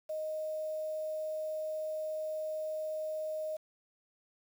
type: tone with quantisation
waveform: sine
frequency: 622.3 Hz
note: D#5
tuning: in tune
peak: -34 dBFS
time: 0.09-3.57 s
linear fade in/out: 10 ms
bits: 9
effects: none